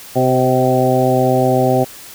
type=harmonic tone with a mistuned harmonic; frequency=128.2 Hz; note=C3; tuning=35 cents flat; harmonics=1 / 2 / 3 / 4 / 5 / 6; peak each=-18 / -18 / -18 / -18 / -18 / -18 dBFS; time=0.15-1.85 s; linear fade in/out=20 ms; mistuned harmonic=4; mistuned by=+26 cents; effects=white hiss -36 dBFS RMS until 2.14 s